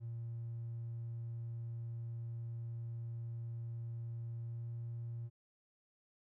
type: tone with pitch glide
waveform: triangle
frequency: 116.3 to 117.11 Hz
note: A#2 to A#2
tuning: -4 to +8 cents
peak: -37 dBFS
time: 0-5.3 s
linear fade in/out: 50 ms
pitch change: +12 cents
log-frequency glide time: 4.42-4.68 s
effects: tanh soft clip ceiling -37 dBFS